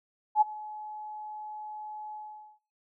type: tone with ADSR envelope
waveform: sine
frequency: 851 Hz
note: G#5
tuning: 42 cents sharp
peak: -16 dBFS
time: 0.35-2.59 s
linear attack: 63 ms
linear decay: 17 ms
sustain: -22 dB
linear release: 460 ms
effects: noise-tail reverb RT60 0.4 s tail -17 dB re dry